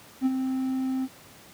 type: tone with ADSR envelope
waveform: triangle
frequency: 261.6 Hz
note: C4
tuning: in tune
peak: -16 dBFS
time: 0.21-1.08 s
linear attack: 48 ms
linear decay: 33 ms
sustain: -7 dB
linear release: 42 ms
effects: pink hiss -50 dBFS RMS until 1.53 s + high-pass 100 Hz 12 dB/octave